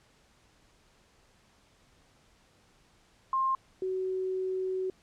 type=tone pair in turn; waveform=sine; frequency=1060 / 374.8 Hz; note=C6 / F#4; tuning=+22 / +22 cents; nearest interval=octave + tritone; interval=1800 cents; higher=first; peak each=-25 / -29 dBFS; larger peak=first; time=3.33-3.55 / 3.82-4.9 s; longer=second; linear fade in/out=2 ms; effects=pink hiss -64 dBFS RMS until 5.02 s + low-pass 8000 Hz 12 dB/octave